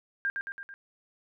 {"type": "tone with echo", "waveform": "sine", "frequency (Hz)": 1600, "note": "G6", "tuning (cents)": 35, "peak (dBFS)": -26, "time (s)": [0.25, 0.3], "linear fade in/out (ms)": 0, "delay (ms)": 110, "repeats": 4, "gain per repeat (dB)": -4, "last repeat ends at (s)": 0.74, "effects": []}